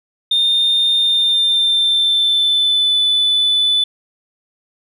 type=tone with pitch glide; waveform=sine; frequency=3632 to 3492 Hz; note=A#7 to A7; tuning=-46 to -14 cents; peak=-10 dBFS; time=0.31-3.84 s; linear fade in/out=5 ms; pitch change=-68 cents; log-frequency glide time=0.96-2.99 s; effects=tanh soft clip ceiling -9 dBFS